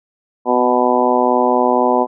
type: harmonic tone with a mistuned harmonic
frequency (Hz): 124.1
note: B2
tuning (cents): +9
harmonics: 2 / 3 / 4 / 5 / 6 / 7 / 8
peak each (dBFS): -19 / -19 / -19 / -19 / -19 / -19 / -19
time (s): 0.45-2.07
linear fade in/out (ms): 50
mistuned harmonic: 2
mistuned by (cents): +17
effects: none